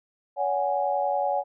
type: chord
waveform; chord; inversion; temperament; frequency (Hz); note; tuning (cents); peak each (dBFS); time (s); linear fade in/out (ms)
sine; C# suspended fourth; none; equal with one note detuned; 566 / 740 / 830.6; C#5 / F#5 / G#5; +36 / 0 / 0; -27; 0.36-1.44; 50
effects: none